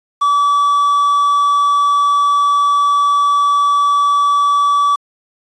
triangle tone with quantisation, 1149 Hz, D6, 38 cents flat, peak -8 dBFS, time 0.21-4.96 s, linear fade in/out 10 ms, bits 6, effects resampled to 22050 Hz

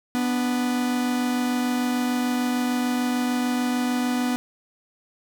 45% pulse tone pair together, 246.9 / 293.6 Hz, B3 / D4, 0 / 0 cents, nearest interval minor third, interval 300 cents, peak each -22 / -31 dBFS, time 0.15-4.36 s, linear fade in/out 0 ms, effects none

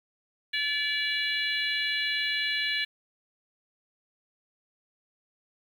harmonic tone with a mistuned harmonic, 577 Hz, D5, 31 cents flat, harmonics 3 / 4 / 5 / 6 / 7, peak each -31 / -32 / -33 / -34 / -34 dBFS, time 0.53-2.85 s, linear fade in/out 10 ms, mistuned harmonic 6, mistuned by -26 cents, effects 9-bit

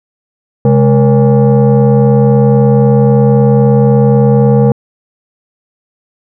sine tone with frequency modulation, 132.4 Hz, C3, 21 cents sharp, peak -3 dBFS, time 0.65-4.72 s, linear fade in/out 2 ms, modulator 341 Hz, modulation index 1.2, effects tanh soft clip ceiling 0 dBFS

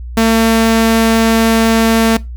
sawtooth tone, 225.5 Hz, A3, 43 cents sharp, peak -4 dBFS, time 0.17-2.17 s, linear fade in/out 5 ms, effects noise-tail reverb RT60 0.2 s tail -19 dB re dry + added 60 Hz sine -23 dBFS peak until 2.36 s

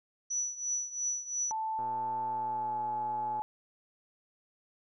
sine tone with tremolo, 5920 Hz, F#8, in tune, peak -28 dBFS, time 0.3-1.52 s, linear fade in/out 10 ms, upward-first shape triangle, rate 2.9 Hz, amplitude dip 85%
sine tone with pitch glide, 880 to 856.4 Hz, A5 to A5, 0 to -47 cents, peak -31 dBFS, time 1.51-3.42 s, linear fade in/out 0 ms, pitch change -47 cents, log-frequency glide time 2.21-2.82 s
click train, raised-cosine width 1 ms, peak -34 dBFS, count 192, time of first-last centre 1.79-3.395 s, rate 119 Hz
effects none

